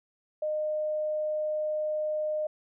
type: tone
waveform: sine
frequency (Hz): 612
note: D#5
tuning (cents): -29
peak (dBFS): -27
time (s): 0.42-2.47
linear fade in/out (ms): 5
effects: none